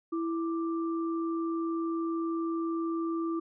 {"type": "tone pair together", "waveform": "sine", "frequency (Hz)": [330.9, 1178], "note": ["E4", "D6"], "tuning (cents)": [7, 5], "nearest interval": "octave + minor seventh", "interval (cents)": 2198, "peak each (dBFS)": [-29, -39], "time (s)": [0.12, 3.4], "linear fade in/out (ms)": 10, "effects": []}